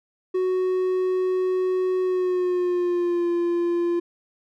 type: tone with pitch glide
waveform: triangle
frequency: 370.1 to 345.3 Hz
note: F#4 to F4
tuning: 0 to -20 cents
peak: -18 dBFS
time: 0.34-4 s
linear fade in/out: 10 ms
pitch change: -120 cents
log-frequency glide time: 2.02-3.29 s
effects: none